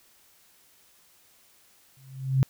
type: tone with exponential growth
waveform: sine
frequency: 133 Hz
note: C3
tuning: 29 cents sharp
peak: -15 dBFS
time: 1.97-2.43 s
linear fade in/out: 0 ms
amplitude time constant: 100 ms
effects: white hiss -60 dBFS RMS until 2.49 s